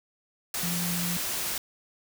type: tone in noise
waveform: sine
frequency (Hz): 174.61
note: F3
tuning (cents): 0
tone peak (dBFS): -30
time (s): 0.63-1.17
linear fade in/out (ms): 2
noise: white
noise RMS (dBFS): -31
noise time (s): 0.54-1.58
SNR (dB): -2
effects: none

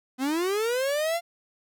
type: linear sweep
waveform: 45% pulse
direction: up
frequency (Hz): 248.7 to 698.5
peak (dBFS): -24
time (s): 0.18-1.21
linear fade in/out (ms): 50
effects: none

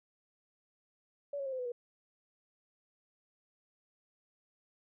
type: tone with pitch steps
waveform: sine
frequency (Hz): 570 / 551.2 / 533.1 / 515.5 / 498.5 / 482.1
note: C#5 / C#5 / C5 / C5 / B4 / B4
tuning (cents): +48 / -10 / +32 / -26 / +16 / -42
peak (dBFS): -35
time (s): 1.33-1.72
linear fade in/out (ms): 5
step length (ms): 65
effects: none

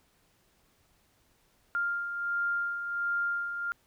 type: beating tone pair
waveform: sine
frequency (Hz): 1398 / 1399.4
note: F6 / F6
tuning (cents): +1 / +3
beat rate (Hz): 1.4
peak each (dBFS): -38 / -29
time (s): 1.75-3.72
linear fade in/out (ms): 0
effects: pink hiss -68 dBFS RMS until 3.86 s

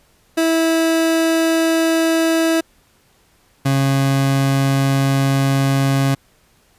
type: tone pair in turn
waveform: 30% pulse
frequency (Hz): 326.4 / 136.6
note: E4 / C#3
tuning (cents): -17 / -25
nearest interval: octave + minor third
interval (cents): 1508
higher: first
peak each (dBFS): -11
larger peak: neither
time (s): 0.37-2.61 / 3.65-6.15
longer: second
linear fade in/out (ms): 10
effects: pink hiss -56 dBFS RMS until 6.78 s + resampled to 32000 Hz

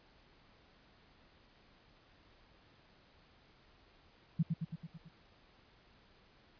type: tone with echo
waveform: sine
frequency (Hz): 163.4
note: E3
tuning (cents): -15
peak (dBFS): -26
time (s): 4.39-4.43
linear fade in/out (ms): 10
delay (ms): 110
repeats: 6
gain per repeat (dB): -4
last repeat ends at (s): 5.09
effects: pink hiss -65 dBFS RMS until 6.59 s + resampled to 11025 Hz

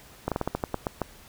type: slowing click train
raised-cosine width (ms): 1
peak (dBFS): -12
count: 10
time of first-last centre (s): 0.28-1.017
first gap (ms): 37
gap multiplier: 1.19
effects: pink hiss -51 dBFS RMS until 1.28 s

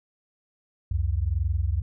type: tone pair together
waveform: sine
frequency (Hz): 67 / 88.72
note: C2 / F2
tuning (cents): +42 / +28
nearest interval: perfect fourth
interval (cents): 486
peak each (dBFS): -25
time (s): 0.91-1.82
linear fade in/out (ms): 5
effects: none

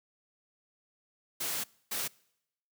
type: noise bursts at uneven times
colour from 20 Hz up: white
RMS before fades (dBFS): -34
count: 2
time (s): 1.4-1.64 / 1.91-2.08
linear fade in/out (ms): 10
effects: noise-tail reverb RT60 0.8 s tail -25 dB re dry + high-pass 100 Hz 12 dB/octave

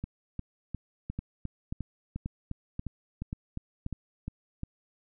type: two click trains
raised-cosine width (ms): 5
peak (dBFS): -21 / -22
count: 6 / 14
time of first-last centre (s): 1.19-3.864 / 0.04-4.634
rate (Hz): 1.87 / 2.83
effects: none

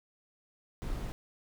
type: noise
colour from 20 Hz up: brown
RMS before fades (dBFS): -36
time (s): 0.82-1.12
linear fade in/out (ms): 0
effects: none

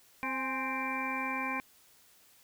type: harmonic tone with a mistuned harmonic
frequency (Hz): 261.6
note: C4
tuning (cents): 0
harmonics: 1 / 2 / 3 / 4 / 6 / 7 / 8 / 9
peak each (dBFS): -39 / -46 / -41 / -37 / -43 / -45 / -47 / -36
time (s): 0.23-1.6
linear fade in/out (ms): 0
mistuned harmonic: 3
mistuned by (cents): +67
effects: white hiss -62 dBFS RMS until 2.43 s

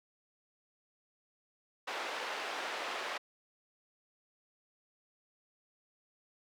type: band-pass noise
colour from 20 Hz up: pink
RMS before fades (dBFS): -39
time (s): 1.87-3.18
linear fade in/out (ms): 10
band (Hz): 550 to 3300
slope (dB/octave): 12
effects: high-pass 300 Hz 12 dB/octave

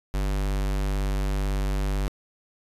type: tone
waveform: square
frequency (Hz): 49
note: G1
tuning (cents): 0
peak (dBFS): -24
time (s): 0.14-2.08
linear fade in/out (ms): 0
effects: resampled to 32000 Hz

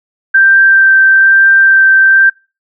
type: tone with vibrato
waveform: sine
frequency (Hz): 1568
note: G6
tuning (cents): 0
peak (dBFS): -3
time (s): 0.34-2.3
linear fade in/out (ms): 10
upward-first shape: sine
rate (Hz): 1.1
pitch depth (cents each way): 9
effects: noise-tail reverb RT60 0.3 s tail -24 dB re dry

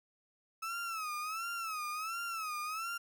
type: tone with vibrato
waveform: 35% pulse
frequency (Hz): 1297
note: E6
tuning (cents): -28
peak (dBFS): -35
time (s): 0.62-2.98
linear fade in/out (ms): 10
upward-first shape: sine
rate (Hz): 1.4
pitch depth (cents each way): 120
effects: none

